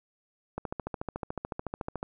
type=click train; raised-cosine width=1 ms; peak=-19 dBFS; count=21; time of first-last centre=0.58-2.029 s; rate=13.8 Hz; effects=none